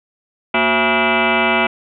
sine tone with frequency modulation, 830.6 Hz, G#5, in tune, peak -12 dBFS, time 0.54-1.67 s, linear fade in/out 5 ms, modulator 300 Hz, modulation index 6.5, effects none

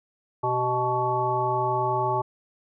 harmonic tone with a mistuned harmonic, 124.2 Hz, B2, 10 cents sharp, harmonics 1 / 3 / 5 / 7 / 9, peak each -31 / -29 / -31 / -25 / -29 dBFS, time 0.43-2.22 s, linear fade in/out 10 ms, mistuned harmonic 3, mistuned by +42 cents, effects none

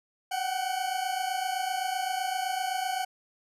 40% pulse tone pair together, 740 / 767.8 Hz, F#5 / G5, 0 / -36 cents, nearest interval minor second, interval 64 cents, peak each -30 / -31 dBFS, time 0.31-3.05 s, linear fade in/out 10 ms, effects resampled to 32000 Hz

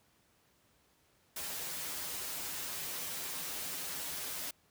white noise with comb filter, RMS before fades -40 dBFS, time 1.36-4.51 s, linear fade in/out 5 ms, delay 9.1 ms, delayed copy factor -0.75, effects pink hiss -70 dBFS RMS until 4.7 s + high-pass 60 Hz 12 dB/octave

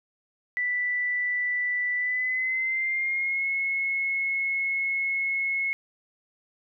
sine tone with pitch glide, 1975.5 to 2179 Hz, B6 to C#7, 0 to -30 cents, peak -24 dBFS, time 0.57-5.73 s, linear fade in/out 0 ms, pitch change +170 cents, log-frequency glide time 1.96-3.47 s, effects none

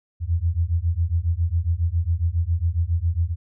sine beating tone pair, 81.1 / 88.4 Hz, E2 / F2, -28 / +22 cents, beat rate 7.3 Hz, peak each -22 dBFS, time 0.2-3.36 s, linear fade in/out 50 ms, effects none

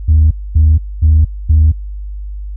sine tone bursts, 77.78 Hz, D#2, in tune, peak -3 dBFS, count 4, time 0.08-1.72 s, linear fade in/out 10 ms, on 230 ms, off 240 ms, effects tanh soft clip ceiling -2 dBFS + added 50 Hz sine -21 dBFS peak until 2.56 s

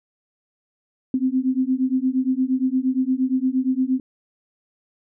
sine beating tone pair, 255.1 / 263.7 Hz, C4 / C4, -44 / +14 cents, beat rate 8.6 Hz, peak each -21 / -21 dBFS, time 1.14-4 s, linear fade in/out 2 ms, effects none

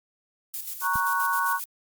violet noise with tremolo, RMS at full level -32 dBFS, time 0.54-1.64 s, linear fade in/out 0 ms, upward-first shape square, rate 7.6 Hz, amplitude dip 55%
sine chord, F# major, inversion first, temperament equal, 932.3 / 1108.7 / 1480 Hz, A#5 / C#6 / F#6, 0 / 0 / 0 cents, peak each -28 / -26 / -27 dBFS, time 0.81-1.6 s, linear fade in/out 50 ms
click, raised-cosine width 5 ms, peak -24 dBFS, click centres 0.957 s
effects Opus 48 kbps

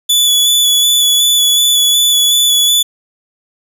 sawtooth tone with vibrato, 3441 Hz, A7, 39 cents flat, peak -5 dBFS, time 0.09-2.83 s, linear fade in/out 10 ms, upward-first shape square, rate 2.7 Hz, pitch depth 15 cents each way, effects 7-bit

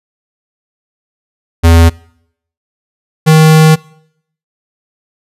square tone pair in turn, 83.3 / 157.25 Hz, E2 / D#3, +19 / +19 cents, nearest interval major seventh, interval 1100 cents, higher second, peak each -3 dBFS, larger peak neither, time 1.63-1.9 / 3.26-3.76 s, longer second, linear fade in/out 20 ms, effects noise-tail reverb RT60 0.7 s tail -24 dB re dry + resampled to 32000 Hz

